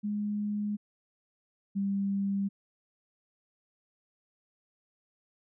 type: tone pair in turn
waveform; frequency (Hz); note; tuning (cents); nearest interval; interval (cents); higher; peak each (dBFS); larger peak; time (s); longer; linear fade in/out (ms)
sine; 207.7 / 197.88; G#3 / G3; 0 / +17; minor second; 83; first; -29 / -27; second; 0.03-0.77 / 1.75-2.49; neither; 20
effects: none